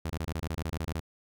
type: tone bursts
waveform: sawtooth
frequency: 80.9 Hz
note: E2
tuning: 32 cents flat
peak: -27 dBFS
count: 13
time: 0.05-1.001 s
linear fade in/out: 5 ms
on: 51 ms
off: 24 ms
effects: none